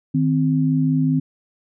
sine tone pair together, 155.56 / 260.7 Hz, D#3 / C4, 0 / -6 cents, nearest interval major sixth, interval 894 cents, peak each -18 dBFS, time 0.14-1.2 s, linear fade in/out 10 ms, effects none

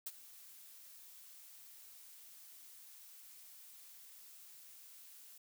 blue noise with ADSR envelope, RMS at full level -41 dBFS, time 0.06-5.38 s, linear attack 8 ms, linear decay 37 ms, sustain -16 dB, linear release 6 ms, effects none

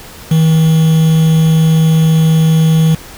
triangle tone with quantisation, 160.1 Hz, D#3, 50 cents sharp, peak -4 dBFS, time 0.31-2.95 s, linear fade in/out 5 ms, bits 4, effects pink hiss -33 dBFS RMS until 3.17 s

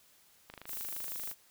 click train, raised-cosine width 0.3 ms, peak -30 dBFS, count 22, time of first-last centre 0.5-1.314 s, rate 25.8 Hz
violet noise, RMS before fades -40 dBFS, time 0.66-1.35 s, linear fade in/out 50 ms
effects white hiss -64 dBFS RMS until 1.5 s

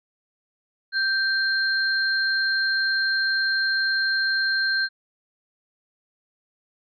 sine tone pair together, 1568 / 4186 Hz, G6 / C8, 0 / 0 cents, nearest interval octave + perfect fourth, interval 1700 cents, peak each -21 / -26 dBFS, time 0.92-4.89 s, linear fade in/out 50 ms, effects none

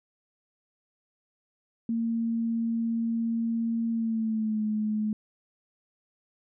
sine tone with pitch glide, 229.3 to 213.9 Hz, A#3 to A3, -28 to -49 cents, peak -25 dBFS, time 1.89-5.13 s, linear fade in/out 2 ms, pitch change -121 cents, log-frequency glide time 3.91-4.63 s, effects none

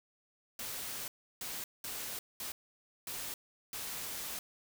white noise bursts at uneven times, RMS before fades -41 dBFS, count 6, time 0.59-1.08 / 1.41-1.64 / 1.84-2.19 / 2.4-2.52 / 3.07-3.34 / 3.73-4.39 s, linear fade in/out 2 ms, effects none

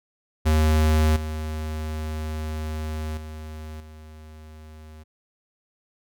square tone with level steps, 77.78 Hz, D#2, in tune, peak -17 / -28 / -35 / -42 dBFS, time 0.45-5.04 s, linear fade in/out 20 ms, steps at 1.16 / 3.17 / 3.8 s, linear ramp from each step 5 ms, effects none

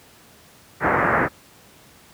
white low-pass noise, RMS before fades -19 dBFS, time 0.8-1.29 s, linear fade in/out 50 ms, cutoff 1900 Hz, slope 48 dB/octave, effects pink hiss -50 dBFS RMS until 2.13 s + high-pass 80 Hz 12 dB/octave

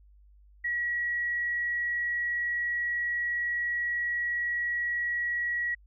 sine tone, 1919 Hz, A#6, 50 cents sharp, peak -27 dBFS, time 0.64-5.75 s, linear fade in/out 10 ms, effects added 50 Hz sine -54 dBFS peak until 5.86 s

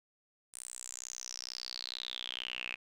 sawtooth tone with band-pass filter sweep, 62.2 Hz, B1, 13 cents sharp, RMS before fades -43 dBFS, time 0.53-2.76 s, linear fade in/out 20 ms, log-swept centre 9100 to 2500 Hz, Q 9.1, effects none

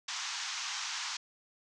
white band-pass noise, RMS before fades -38 dBFS, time 0.08-1.17 s, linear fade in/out 5 ms, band 840 to 6700 Hz, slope 48 dB/octave, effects none

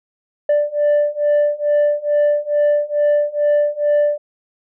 sine beating tone pair, 587.3 / 589.6 Hz, D5 / D5, 0 / +7 cents, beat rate 2.3 Hz, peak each -15 / -14 dBFS, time 0.49-4.18 s, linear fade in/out 5 ms, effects tanh soft clip ceiling -10 dBFS

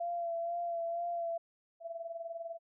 sine tone with vibrato, 682 Hz, F5, 41 cents flat, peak -33 dBFS, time 0-1.38 s, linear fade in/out 10 ms, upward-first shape sine, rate 2.1 Hz, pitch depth 28 cents each way
sine tone with tremolo, 669 Hz, E5, 25 cents sharp, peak -36 dBFS, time 1.8-2.59 s, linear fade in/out 50 ms, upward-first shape sine, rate 20 Hz, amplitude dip 70%
effects none

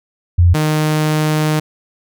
sine / sawtooth tone pair in turn, 87.31 / 153.96 Hz, F2 / D#3, 0 / -18 cents, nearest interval minor seventh, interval 982 cents, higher second, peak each -6 / -9 dBFS, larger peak first, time 0.38-0.54 / 0.54-1.6 s, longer second, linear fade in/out 10 ms, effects none

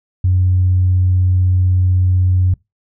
sine tone, 91.6 Hz, F#2, 17 cents flat, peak -9 dBFS, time 0.24-2.54 s, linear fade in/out 5 ms, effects noise-tail reverb RT60 0.2 s tail -24 dB re dry + tanh soft clip ceiling -5 dBFS

